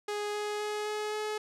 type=tone with pitch steps; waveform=sawtooth; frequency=415.3 / 417.9 / 420.6 / 423.3 / 426 Hz; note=G#4 / G#4 / G#4 / G#4 / G#4; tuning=0 / +11 / +22 / +33 / +44 cents; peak=-28 dBFS; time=0.08-1.38 s; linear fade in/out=5 ms; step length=260 ms; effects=low-pass 9000 Hz 12 dB/octave